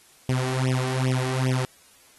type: tone with flanger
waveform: sawtooth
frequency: 129.2 Hz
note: C3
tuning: 21 cents flat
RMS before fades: -24 dBFS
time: 0.29-1.65 s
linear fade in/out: 0 ms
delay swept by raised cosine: 0.34 to 2.74 ms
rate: 2.5 Hz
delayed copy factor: +0.8
effects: white hiss -55 dBFS RMS until 2.18 s + AAC 32 kbps